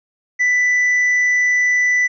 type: tone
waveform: triangle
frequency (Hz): 1984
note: B6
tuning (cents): +7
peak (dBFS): -11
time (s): 0.39-2.08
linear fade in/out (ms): 20
effects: resampled to 16000 Hz